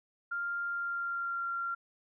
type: tone with pitch glide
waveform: sine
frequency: 1396.9 to 1379.3 Hz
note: F6 to F6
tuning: 0 to -22 cents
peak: -32 dBFS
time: 0.31-1.75 s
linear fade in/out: 10 ms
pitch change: -22 cents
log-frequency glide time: 0.66-1.46 s
effects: none